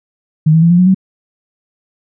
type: tone with pitch steps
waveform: sine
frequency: 155.56 / 161.79 / 168.27 / 175.01 / 182.03 / 189.32 Hz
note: D#3 / E3 / E3 / F3 / F#3 / F#3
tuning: 0 / -32 / +36 / +4 / -28 / +40 cents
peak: -5 dBFS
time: 0.46-0.946 s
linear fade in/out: 10 ms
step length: 81 ms
effects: none